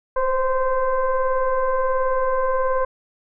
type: tone with frequency modulation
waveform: sine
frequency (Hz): 523.3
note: C5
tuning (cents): 0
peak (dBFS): -17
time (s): 0.16-2.85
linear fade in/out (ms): 5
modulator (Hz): 514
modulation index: 1.2
effects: none

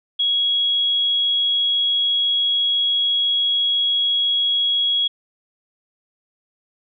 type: tone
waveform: sine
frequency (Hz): 3322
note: G#7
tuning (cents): 0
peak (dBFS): -16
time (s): 0.19-5.08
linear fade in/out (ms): 10
effects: none

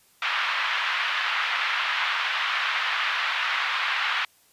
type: band-pass noise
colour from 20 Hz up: pink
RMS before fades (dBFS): -26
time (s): 0.22-4.25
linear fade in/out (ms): 2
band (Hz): 1100 to 3300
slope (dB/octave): 24
effects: white hiss -60 dBFS RMS until 4.52 s + resampled to 32000 Hz

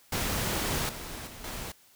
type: noise with level steps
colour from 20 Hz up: pink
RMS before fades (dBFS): -30 / -40 / -45 / -38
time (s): 0.12-1.72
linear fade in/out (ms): 5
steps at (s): 0.89 / 1.27 / 1.44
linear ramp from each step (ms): 2
effects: white hiss -60 dBFS RMS until 1.95 s

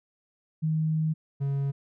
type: tone pair in turn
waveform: sine / triangle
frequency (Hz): 157.4 / 138.94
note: D#3 / C#3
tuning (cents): +20 / +4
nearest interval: major second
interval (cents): 216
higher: first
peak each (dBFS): -23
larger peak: neither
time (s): 0.62-1.14 / 1.4-1.72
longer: first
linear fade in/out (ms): 20
effects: none

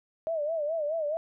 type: tone with vibrato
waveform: sine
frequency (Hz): 622.3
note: D#5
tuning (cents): 0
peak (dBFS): -27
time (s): 0.27-1.17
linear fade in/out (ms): 0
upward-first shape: sine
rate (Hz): 4.7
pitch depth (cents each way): 120
effects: none

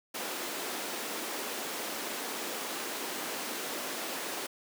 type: high-pass noise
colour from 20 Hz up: pink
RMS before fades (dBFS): -37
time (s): 0.14-4.47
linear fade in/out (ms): 10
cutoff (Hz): 260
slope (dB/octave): 24
effects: none

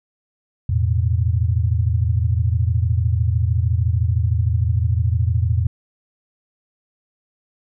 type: chord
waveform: sine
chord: E suspended fourth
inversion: none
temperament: equal with one note detuned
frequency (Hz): 83.85 / 110 / 123.47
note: E2 / A2 / B2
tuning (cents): +30 / 0 / 0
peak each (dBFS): -18 / -19 / -24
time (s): 0.69-5.67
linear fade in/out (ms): 5
effects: none

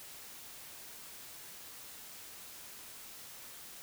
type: silence
effects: white hiss -50 dBFS RMS until 3.82 s

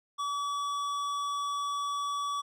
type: tone with hard clipping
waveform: sine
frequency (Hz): 1143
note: D6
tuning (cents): -47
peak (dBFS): -32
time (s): 0.18-2.42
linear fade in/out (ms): 20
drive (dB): 12
effects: none

